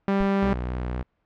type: tone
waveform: sawtooth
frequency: 196.8 Hz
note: G3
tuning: 7 cents sharp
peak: -16 dBFS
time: 0.08-0.53 s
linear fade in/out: 0 ms
type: noise with exponential decay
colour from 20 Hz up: brown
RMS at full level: -27 dBFS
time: 0.2-0.35 s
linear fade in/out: 1 ms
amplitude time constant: 31 ms
type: tone with vibrato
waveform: sawtooth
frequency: 61.74 Hz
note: B1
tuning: in tune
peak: -23 dBFS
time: 0.42-1.03 s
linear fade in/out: 10 ms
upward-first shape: sine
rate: 3.9 Hz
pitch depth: 18 cents each way
effects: pink hiss -72 dBFS RMS until 1.25 s + low-pass 2000 Hz 12 dB/octave